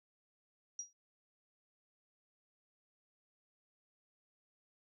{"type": "tone with exponential decay", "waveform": "sine", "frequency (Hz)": 5740, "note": "F8", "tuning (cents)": 47, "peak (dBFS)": -36, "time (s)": [0.79, 0.93], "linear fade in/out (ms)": 2, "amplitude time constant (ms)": 29, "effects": []}